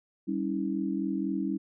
sine chord, C# diminished, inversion second, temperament equal with one note detuned, 196 / 277.2 / 321.2 Hz, G3 / C#4 / E4, 0 / 0 / -45 cents, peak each -32 dBFS, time 0.27-1.58 s, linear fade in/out 20 ms, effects none

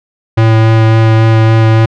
square tone with vibrato, 111.7 Hz, A2, 27 cents sharp, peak -5 dBFS, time 0.37-1.86 s, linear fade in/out 10 ms, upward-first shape sine, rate 3.6 Hz, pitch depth 9 cents each way, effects low-pass 3000 Hz 12 dB/octave

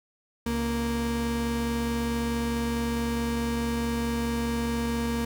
35% pulse tone pair together, 69.43 / 233.1 Hz, C#2 / A#3, +3 / 0 cents, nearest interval octave + major sixth, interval 2097 cents, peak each -31 / -25 dBFS, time 0.46-5.25 s, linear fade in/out 5 ms, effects none

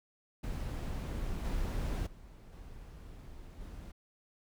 brown noise with level steps, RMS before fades -37 / -34 / -52 / -49 / -46 dBFS, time 0.43-3.92 s, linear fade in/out 10 ms, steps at 1.44 / 2.06 / 2.52 / 3.6 s, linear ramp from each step 10 ms, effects none

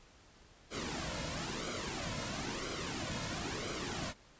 pink noise with flanger, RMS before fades -39 dBFS, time 0.7-4.14 s, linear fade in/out 50 ms, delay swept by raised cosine 1.1 to 2.6 ms, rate 1 Hz, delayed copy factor -0.65, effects pink hiss -61 dBFS RMS until 4.39 s + resampled to 16000 Hz

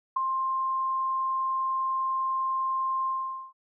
sine tone with ADSR envelope, 1055 Hz, C6, 14 cents sharp, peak -19 dBFS, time 0.16-3.53 s, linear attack 9 ms, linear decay 5 ms, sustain -6 dB, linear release 460 ms, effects none

